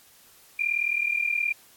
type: tone pair together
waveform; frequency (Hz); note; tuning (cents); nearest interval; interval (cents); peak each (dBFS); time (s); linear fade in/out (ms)
sine; 2377 / 2416; D7 / D7; +20 / +48; unison; 28; -26; 0.59-1.53; 5
effects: white hiss -55 dBFS RMS until 1.76 s + AAC 64 kbps